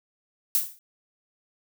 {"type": "noise with exponential decay", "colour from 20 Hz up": "violet", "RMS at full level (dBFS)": -19, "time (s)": [0.55, 0.79], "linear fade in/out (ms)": 0, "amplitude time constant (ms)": 52, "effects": []}